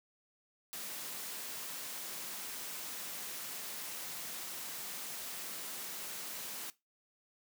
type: high-pass noise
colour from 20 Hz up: white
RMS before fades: -43 dBFS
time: 0.73-6.7 s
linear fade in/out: 0 ms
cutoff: 140 Hz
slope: 24 dB/octave
effects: noise-tail reverb RT60 0.2 s tail -18 dB re dry